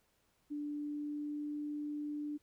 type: tone with pitch glide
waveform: sine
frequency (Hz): 293.7 to 295.7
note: D4 to D4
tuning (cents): 0 to +12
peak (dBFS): -37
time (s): 0.5-2.38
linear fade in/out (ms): 20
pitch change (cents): +12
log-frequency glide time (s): 0.62-1.54
effects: pink hiss -75 dBFS RMS until 2.42 s